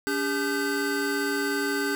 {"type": "tone cluster", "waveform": "square", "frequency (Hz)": [285, 402.3, 1542], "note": ["C#4", "G4", "G6"], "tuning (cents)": [48, 45, -29], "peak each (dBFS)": -30, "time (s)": [0.07, 1.95], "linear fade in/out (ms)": 0, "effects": []}